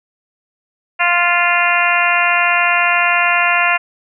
harmonic tone with a mistuned harmonic, 349.2 Hz, F4, in tune, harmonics 2 / 3 / 4 / 5 / 6 / 7 / 8, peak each -19 / -19 / -19 / -19 / -19 / -19 / -19 dBFS, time 0.99-3.78 s, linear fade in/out 20 ms, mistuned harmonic 8, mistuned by -25 cents, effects none

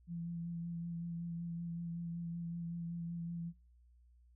sine tone with vibrato, 169.5 Hz, E3, 49 cents sharp, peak -39 dBFS, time 0.07-3.53 s, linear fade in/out 50 ms, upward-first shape sine, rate 5.3 Hz, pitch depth 19 cents each way, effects noise-tail reverb RT60 0.3 s tail -20 dB re dry + added 60 Hz sine -62 dBFS peak until 4.35 s

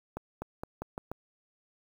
accelerating click train, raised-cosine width 1 ms, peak -22 dBFS, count 6, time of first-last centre 0.17-1.116 s, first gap 250 ms, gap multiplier 0.86, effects 8-bit

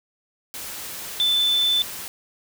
sine tone in noise, 3520 Hz, A7, in tune, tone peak -17 dBFS, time 1.2-1.82 s, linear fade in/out 0 ms, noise white, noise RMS -34 dBFS, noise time 0.54-2.08 s, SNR +14 dB, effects none

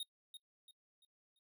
square tone with echo, 3729 Hz, A#7, in tune, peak -40 dBFS, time 0-0.03 s, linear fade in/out 2 ms, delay 340 ms, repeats 4, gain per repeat -9 dB, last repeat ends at 1.39 s, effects noise-tail reverb RT60 0.1 s tail -24 dB re dry

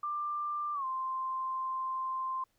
sine tone with pitch glide, 1187 to 1045.4 Hz, D6 to C6, +18 to -2 cents, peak -32 dBFS, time 0.03-2.44 s, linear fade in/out 5 ms, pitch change -220 cents, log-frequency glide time 0.74-0.85 s, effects pink hiss -75 dBFS RMS until 2.58 s

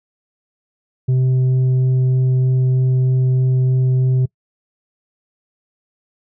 sine tone with tanh clipping, 128.8 Hz, C3, 27 cents flat, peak -13 dBFS, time 1.08-4.26 s, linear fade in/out 10 ms, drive 4 dB, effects noise-tail reverb RT60 0.1 s tail -24 dB re dry

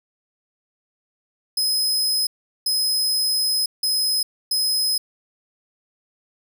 sawtooth tone bursts at uneven times, 5080 Hz, D#8, 35 cents sharp, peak -16 dBFS, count 4, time 1.57-2.27 / 2.66-3.66 / 3.83-4.23 / 4.51-4.98 s, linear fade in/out 5 ms, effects none

